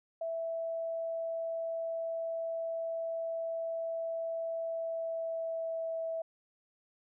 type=tone with pitch glide; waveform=sine; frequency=659.3 to 654.4 Hz; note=E5 to E5; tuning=0 to -13 cents; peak=-33 dBFS; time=0.21-6.22 s; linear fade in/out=5 ms; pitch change=-13 cents; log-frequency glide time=4.64-5.99 s; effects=none